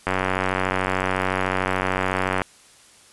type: click train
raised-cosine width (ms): 0.5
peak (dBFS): -6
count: 221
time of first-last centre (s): 0.07-2.418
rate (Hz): 93.7
effects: white hiss -51 dBFS RMS until 3.12 s + resampled to 24000 Hz